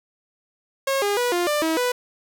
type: tone with pitch steps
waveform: sawtooth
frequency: 543 / 407.3 / 488.3 / 350.9 / 594 / 321.9 / 494.4 Hz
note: C#5 / G#4 / B4 / F4 / D5 / E4 / B4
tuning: -36 / -34 / -20 / +8 / +20 / -41 / +2 cents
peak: -16 dBFS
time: 0.87-1.92 s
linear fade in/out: 5 ms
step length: 150 ms
effects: none